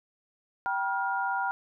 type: tone cluster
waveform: sine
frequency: 780 / 964 / 1413 Hz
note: G5 / B5 / F6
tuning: -9 / -42 / +20 cents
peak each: -31 dBFS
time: 0.66-1.51 s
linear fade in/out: 0 ms
effects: none